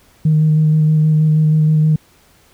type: tone with vibrato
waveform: sine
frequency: 154.9 Hz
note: D#3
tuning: 7 cents flat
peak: -8 dBFS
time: 0.25-1.96 s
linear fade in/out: 5 ms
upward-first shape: square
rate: 6.3 Hz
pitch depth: 12 cents each way
effects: tanh soft clip ceiling -5 dBFS + pink hiss -51 dBFS RMS until 2.53 s